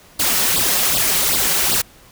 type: noise with flanger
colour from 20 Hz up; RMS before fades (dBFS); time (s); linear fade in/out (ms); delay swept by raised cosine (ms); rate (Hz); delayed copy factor
white; -17; 0.19-1.82; 10; 0.22 to 5.52; 2.6; +0.8
effects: pink hiss -47 dBFS RMS until 2.11 s